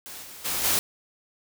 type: noise with level steps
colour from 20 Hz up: white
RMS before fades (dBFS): -40 / -43 / -28 / -23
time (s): 0.06-0.79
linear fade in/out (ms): 0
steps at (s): 0.22 / 0.44 / 0.63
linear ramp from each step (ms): 20
effects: none